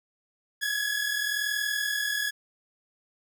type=tone pair together; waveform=sawtooth; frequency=1661.2 / 1702 Hz; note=G#6 / G#6; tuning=0 / +42 cents; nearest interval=unison; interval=42 cents; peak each=-26 dBFS; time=0.61-2.31 s; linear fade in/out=20 ms; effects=none